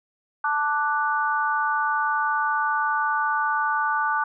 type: chord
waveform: sine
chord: D major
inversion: second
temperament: equal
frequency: 880 / 1174.7 / 1480 Hz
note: A5 / D6 / F#6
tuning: 0 / 0 / 0 cents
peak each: -25 dBFS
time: 0.44-4.24 s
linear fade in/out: 5 ms
effects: none